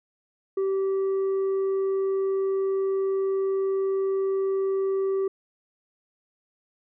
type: tone with tanh clipping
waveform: sine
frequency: 387.1 Hz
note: G4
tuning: 22 cents flat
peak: -23 dBFS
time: 0.57-5.28 s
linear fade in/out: 5 ms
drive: 3 dB
effects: none